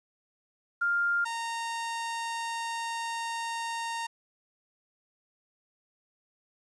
sine / sawtooth tone pair in turn, 1400 / 923.1 Hz, F6 / A#5, +4 / -17 cents, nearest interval perfect fifth, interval 721 cents, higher first, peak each -24 / -28 dBFS, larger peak first, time 0.81-1.25 / 1.25-4.07 s, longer second, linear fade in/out 10 ms, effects resampled to 22050 Hz + 10-bit

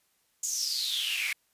pink noise with high-pass filter sweep, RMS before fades -31 dBFS, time 0.43-1.33 s, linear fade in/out 5 ms, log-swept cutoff 7000 to 2100 Hz, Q 8.9, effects white hiss -71 dBFS RMS until 1.53 s + resampled to 32000 Hz

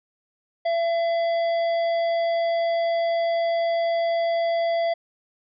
harmonic tone, 673 Hz, E5, 36 cents sharp, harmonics 1 / 3 / 5 / 7, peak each -20 / -35 / -40 / -43 dBFS, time 0.65-4.94 s, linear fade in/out 10 ms, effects none

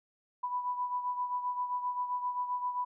sine beating tone pair, 988 / 995.6 Hz, B5 / B5, 0 / +14 cents, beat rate 7.6 Hz, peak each -32 / -39 dBFS, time 0.43-2.85 s, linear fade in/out 10 ms, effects none

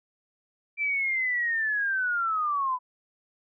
sine linear sweep, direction down, 2349 to 987.8 Hz, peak -24 dBFS, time 0.77-2.79 s, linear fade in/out 50 ms, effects none

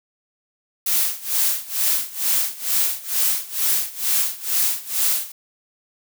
blue noise with tremolo, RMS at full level -18 dBFS, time 0.86-5.32 s, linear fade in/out 5 ms, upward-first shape sine, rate 2.2 Hz, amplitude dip 90%, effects none

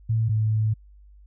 sine tone pair in turn, 112 / 108.81 Hz, A2 / A2, +31 / -19 cents, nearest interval minor second, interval 50 cents, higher first, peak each -19 dBFS, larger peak neither, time 0.09-0.29 / 0.29-0.74 s, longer second, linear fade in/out 10 ms, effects added 50 Hz sine -47 dBFS peak until 1.26 s

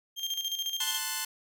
35% pulse tone with tremolo, 3194 Hz, G7, 32 cents sharp, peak -27 dBFS, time 0.16-1 s, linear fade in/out 50 ms, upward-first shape square, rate 14 Hz, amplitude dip 60%
5% pulse chord, F# diminished, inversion first, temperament equal, 880 / 1046.5 / 1480 Hz, A5 / C6 / F#6, 0 / 0 / 0 cents, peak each -24 dBFS, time 0.8-1.25 s, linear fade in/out 5 ms
effects none

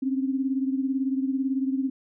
sine beating tone pair, 264 / 282 Hz, C4 / C#4, +16 / +30 cents, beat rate 18 Hz, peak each -24 / -30 dBFS, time 0.02-1.9 s, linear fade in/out 10 ms, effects none

